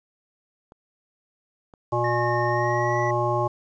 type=clicks; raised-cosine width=1 ms; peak=-33 dBFS; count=2; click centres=0.721 / 1.738 s
type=harmonic tone; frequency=120 Hz; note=B2; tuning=49 cents flat; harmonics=1 / 3 / 5 / 7 / 9; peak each=-27 / -27 / -27 / -27 / -27 dBFS; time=1.92-3.48 s; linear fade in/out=10 ms
type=tone with pitch glide; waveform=triangle; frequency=1834 to 1954.3 Hz; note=A#6 to B6; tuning=-29 to -19 cents; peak=-28 dBFS; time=2.04-3.11 s; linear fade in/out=5 ms; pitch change=+110 cents; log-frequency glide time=2.47-3 s
effects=resampled to 16000 Hz + 9-bit